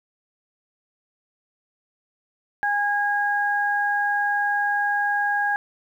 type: tone pair together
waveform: sine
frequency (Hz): 819 / 1638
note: G#5 / G#6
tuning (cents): -24 / -24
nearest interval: octave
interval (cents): 1200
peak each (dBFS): -23 / -22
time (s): 2.63-5.56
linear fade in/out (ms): 0
effects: 9-bit